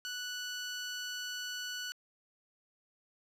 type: tone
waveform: 15% pulse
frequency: 1480 Hz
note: F#6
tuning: in tune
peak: -31 dBFS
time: 0.05-1.92 s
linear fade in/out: 0 ms
effects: low-pass 12000 Hz 12 dB/octave